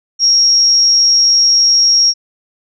sine tone with amplitude modulation, 5588 Hz, F8, in tune, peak -5 dBFS, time 0.19-2.14 s, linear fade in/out 50 ms, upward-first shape sine, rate 273 Hz, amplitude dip 35%, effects none

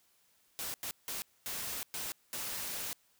white noise bursts at uneven times, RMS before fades -39 dBFS, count 6, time 0.59-0.74 / 0.83-0.91 / 1.08-1.22 / 1.46-1.83 / 1.94-2.12 / 2.33-2.93 s, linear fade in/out 0 ms, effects white hiss -70 dBFS RMS until 3.19 s

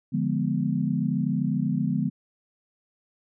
sine chord, D diminished seventh, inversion none, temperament equal, 146.83 / 174.61 / 207.7 / 246.9 Hz, D3 / F3 / Ab3 / Cb4, 0 / 0 / 0 / 0 cents, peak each -28 dBFS, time 0.12-2.1 s, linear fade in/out 20 ms, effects none

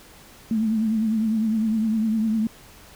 sine tone with vibrato, 220 Hz, A3, in tune, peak -19 dBFS, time 0.51-2.47 s, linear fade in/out 2 ms, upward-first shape triangle, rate 9.9 Hz, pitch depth 68 cents each way, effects pink hiss -48 dBFS RMS until 2.95 s

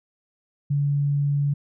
sine tone, 143 Hz, D3, 46 cents flat, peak -19 dBFS, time 0.7-1.54 s, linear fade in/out 10 ms, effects none

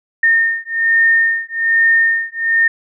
sine beating tone pair, 1825 / 1826.2 Hz, A#6 / A#6, -37 / -36 cents, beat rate 1.2 Hz, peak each -14 dBFS, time 0.23-2.68 s, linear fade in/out 5 ms, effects none

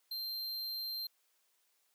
square tone, 4157 Hz, C8, 12 cents flat, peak -38 dBFS, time 0.11-1.07 s, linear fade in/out 5 ms, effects white hiss -75 dBFS RMS until 1.94 s + high-pass 400 Hz 12 dB/octave

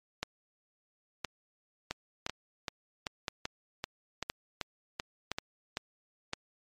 two click trains, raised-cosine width 0.2 ms, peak -16 / -15 dBFS, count 11 / 7, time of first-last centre 1.91-5.771 / 0.23-6.334 s, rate 2.59 / 0.983 Hz, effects MP3 64 kbps

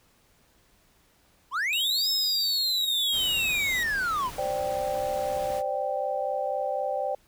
triangle linear two-way sweep, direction up then down, 926 to 5274 to 926 Hz, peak -23 dBFS, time 1.51-4.31 s, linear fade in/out 50 ms, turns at 2.1 s
sawtooth tone with tremolo, 3773 Hz, A#7, 20 cents sharp, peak -26 dBFS, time 1.73-3.83 s, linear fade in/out 0 ms, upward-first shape sine, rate 0.84 Hz, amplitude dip 25%
pink noise, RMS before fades -41 dBFS, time 3.11-5.63 s, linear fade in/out 50 ms
sine chord, C suspended second, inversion none, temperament equal, 523.3 / 587.3 / 784 Hz, C5 / D5 / G5, 0 / 0 / 0 cents, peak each -31 / -30 / -30 dBFS, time 4.38-7.15 s, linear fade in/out 5 ms
effects pink hiss -63 dBFS RMS until 7.27 s

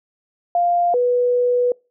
sine tone pair in turn, 698.5 / 491 Hz, F5 / B4, 0 / -10 cents, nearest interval tritone, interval 610 cents, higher first, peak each -14 dBFS, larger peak neither, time 0.55-0.94 / 0.94-1.72 s, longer second, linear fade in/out 2 ms, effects noise-tail reverb RT60 0.3 s tail -26 dB re dry

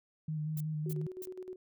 sine tone with vibrato, 153.9 Hz, D#3, 19 cents flat, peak -33 dBFS, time 0.28-1.07 s, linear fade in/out 5 ms, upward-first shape square, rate 5.4 Hz, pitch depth 22 cents each way
violet noise bursts, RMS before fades -45 dBFS, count 3, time 0.57-1.255 s, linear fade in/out 2 ms, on 35 ms, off 290 ms
sine tone with tremolo, 370 Hz, F#4, in tune, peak -39 dBFS, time 0.86-1.56 s, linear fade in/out 2 ms, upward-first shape square, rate 9.7 Hz, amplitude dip 65%
effects none

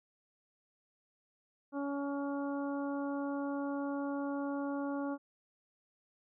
harmonic tone, 281.6 Hz, C#4, 27 cents sharp, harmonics 1 / 2 / 3 / 4 / 5, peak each -35 / -41 / -45 / -47 / -49 dBFS, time 1.72-5.18 s, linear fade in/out 50 ms, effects none

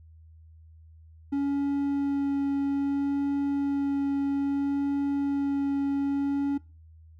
triangle tone with vibrato, 280 Hz, C#4, 18 cents sharp, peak -22 dBFS, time 1.32-6.58 s, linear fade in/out 10 ms, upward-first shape sine, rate 0.61 Hz, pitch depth 8 cents each way, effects noise-tail reverb RT60 0.3 s tail -21 dB re dry + added 80 Hz sine -49 dBFS peak until 7.19 s

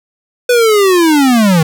square linear sweep, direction down, 498 to 153.2 Hz, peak -7 dBFS, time 0.49-1.63 s, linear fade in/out 5 ms, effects none

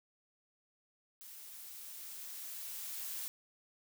blue noise with level ramp, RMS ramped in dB -52 to -41 dBFS, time 1.21-3.28 s, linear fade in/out 0 ms, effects none

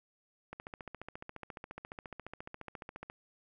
click train, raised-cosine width 0.5 ms, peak -28 dBFS, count 38, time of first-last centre 0.53-3.099 s, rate 14.4 Hz, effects none

